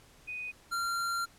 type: tone pair in turn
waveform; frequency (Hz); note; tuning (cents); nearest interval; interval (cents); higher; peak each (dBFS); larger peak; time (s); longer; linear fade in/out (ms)
sine / square; 2489 / 1379.3; D#7 / F6; 0 / -22; minor seventh; 1022; first; -36 / -31; second; 0.27-0.52 / 0.71-1.26; second; 20
effects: pink hiss -59 dBFS RMS until 1.38 s + low-pass 12000 Hz 12 dB/octave